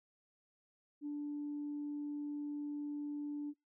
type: tone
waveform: sine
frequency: 292.6 Hz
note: D4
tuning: 6 cents flat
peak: -37 dBFS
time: 1.01-3.54 s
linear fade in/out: 50 ms
effects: noise-tail reverb RT60 0.2 s tail -26 dB re dry + tanh soft clip ceiling -34 dBFS